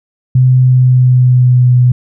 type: tone with pitch glide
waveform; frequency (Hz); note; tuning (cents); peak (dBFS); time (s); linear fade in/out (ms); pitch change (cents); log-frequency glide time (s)
sine; 128.1 to 124.38; C3 to B2; -36 to +13; -4; 0.35-1.92; 5; -51; 0.55-1.79
effects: none